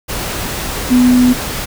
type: tone in noise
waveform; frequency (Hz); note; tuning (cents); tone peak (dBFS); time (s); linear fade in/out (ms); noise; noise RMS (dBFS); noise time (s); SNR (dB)
sine; 249; B3; +14; -6; 0.9-1.34; 20; pink; -21; 0.08-1.66; +12
effects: none